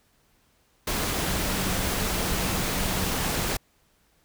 sine tone in noise, 185.9 Hz, F#3, 8 cents sharp, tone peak -34 dBFS, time 1.27-3.32 s, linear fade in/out 5 ms, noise pink, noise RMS -27 dBFS, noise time 0.87-3.57 s, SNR -10 dB, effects pink hiss -65 dBFS RMS until 4.24 s

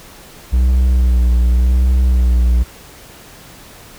triangle tone with vibrato, 61.74 Hz, B1, in tune, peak -7 dBFS, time 0.52-2.64 s, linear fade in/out 20 ms, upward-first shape sine, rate 0.89 Hz, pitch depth 47 cents each way, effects pink hiss -39 dBFS RMS until 3.98 s

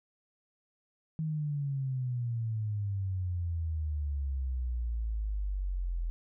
sine exponential sweep, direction down, 160 to 41.45 Hz, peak -30 dBFS, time 1.19-6.1 s, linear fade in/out 0 ms, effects none

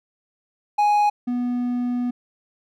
triangle tone pair in turn, 830.6 / 245 Hz, G#5 / B3, 0 / -14 cents, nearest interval octave + major sixth, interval 2114 cents, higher first, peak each -13 / -19 dBFS, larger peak first, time 0.78-1.1 / 1.27-2.11 s, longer second, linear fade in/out 10 ms, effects none

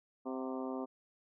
harmonic tone with a mistuned harmonic, 130.81 Hz, C3, in tune, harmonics 2 / 3 / 4 / 5 / 6 / 7 / 8 / 9, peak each -39 / -43 / -45 / -47 / -49 / -50 / -51 / -52 dBFS, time 0.25-0.86 s, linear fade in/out 20 ms, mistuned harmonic 6, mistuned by -65 cents, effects none

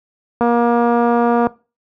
click train, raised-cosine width 1 ms, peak -3 dBFS, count 252, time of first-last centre 0.41-1.469 s, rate 237 Hz, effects noise-tail reverb RT60 0.3 s tail -20 dB re dry + high-pass 80 Hz 12 dB/octave

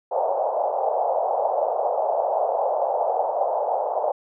white band-pass noise, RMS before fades -23 dBFS, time 0.11-4.12 s, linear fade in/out 10 ms, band 520 to 820 Hz, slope 48 dB/octave, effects none

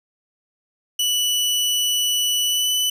sawtooth tone with pitch glide, 2960 to 2989 Hz, F#7 to F#7, 0 to +17 cents, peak -15 dBFS, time 0.99-2.9 s, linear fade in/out 5 ms, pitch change +17 cents, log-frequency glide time 2.44-2.7 s, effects none

